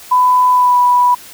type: tone with pitch glide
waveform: sine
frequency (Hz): 1000 to 984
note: B5 to B5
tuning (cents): +21 to -7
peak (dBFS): -7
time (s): 0.11-1.15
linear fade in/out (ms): 10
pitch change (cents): -28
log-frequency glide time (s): 0.51-0.78
effects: white hiss -36 dBFS RMS until 1.33 s